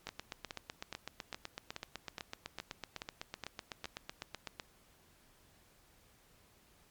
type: two click trains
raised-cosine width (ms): 0.2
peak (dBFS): -23 / -23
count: 37 / 10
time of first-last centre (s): 0.07-4.598 / 0.09-3.856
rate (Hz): 7.95 / 2.39
effects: pink hiss -66 dBFS RMS until 6.9 s + MP3 96 kbps